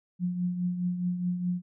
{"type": "tone with tremolo", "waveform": "sine", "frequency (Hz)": 178.5, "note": "F3", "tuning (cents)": 38, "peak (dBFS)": -24, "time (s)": [0.19, 1.62], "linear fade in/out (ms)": 50, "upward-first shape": "triangle", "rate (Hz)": 4.8, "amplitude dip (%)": 60, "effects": []}